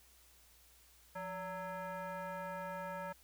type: tone with frequency modulation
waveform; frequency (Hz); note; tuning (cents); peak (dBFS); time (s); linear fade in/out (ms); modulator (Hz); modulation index
sine; 174.61; F3; 0; -40; 1.15-3.13; 10; 745; 1.8
effects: added 60 Hz sine -68 dBFS peak until 3.23 s + white hiss -65 dBFS RMS until 3.23 s